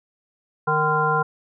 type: harmonic tone with a mistuned harmonic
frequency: 154.3 Hz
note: D#3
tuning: 14 cents flat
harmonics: 1 / 3 / 5 / 7 / 9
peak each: -26 / -25 / -25 / -22 / -23 dBFS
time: 0.67-1.23 s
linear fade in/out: 10 ms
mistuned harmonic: 7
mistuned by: -80 cents
effects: none